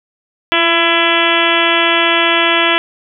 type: harmonic tone with a mistuned harmonic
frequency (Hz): 335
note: E4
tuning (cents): +28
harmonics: 1 / 2 / 3 / 4 / 5 / 6 / 7 / 8 / 9 / 10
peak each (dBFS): -19 / -19 / -19 / -19 / -19 / -19 / -19 / -19 / -19 / -19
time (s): 0.52-2.78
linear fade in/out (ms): 0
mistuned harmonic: 1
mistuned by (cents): +27
effects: none